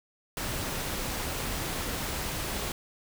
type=noise; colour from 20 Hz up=pink; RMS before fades=-33 dBFS; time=0.37-2.72 s; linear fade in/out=2 ms; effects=none